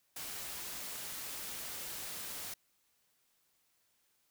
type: noise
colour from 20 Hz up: white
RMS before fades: -43 dBFS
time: 0.16-2.54 s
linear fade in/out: 5 ms
effects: white hiss -75 dBFS RMS until 4.3 s